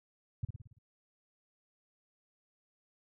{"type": "tone with echo", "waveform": "sine", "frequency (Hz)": 110.1, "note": "A2", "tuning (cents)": 2, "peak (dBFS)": -29, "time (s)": [0.43, 0.45], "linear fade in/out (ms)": 5, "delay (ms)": 56, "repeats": 6, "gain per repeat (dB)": -5, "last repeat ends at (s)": 0.786, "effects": []}